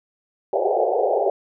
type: band-pass noise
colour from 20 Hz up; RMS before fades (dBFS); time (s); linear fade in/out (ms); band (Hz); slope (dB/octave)
pink; -20; 0.53-1.3; 2; 380 to 810; 96
effects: none